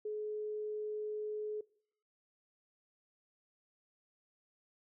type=tone; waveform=sine; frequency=424.8 Hz; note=G#4; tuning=39 cents sharp; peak=-36 dBFS; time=0.05-1.61 s; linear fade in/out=5 ms; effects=noise-tail reverb RT60 0.6 s tail -22 dB re dry